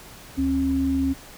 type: tone pair together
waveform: sine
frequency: 75.42 / 269.7 Hz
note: D2 / C#4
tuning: +47 / -47 cents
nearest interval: octave + minor seventh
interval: 2206 cents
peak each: -28 / -20 dBFS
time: 0.37-1.14 s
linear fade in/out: 20 ms
effects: pink hiss -44 dBFS RMS until 1.37 s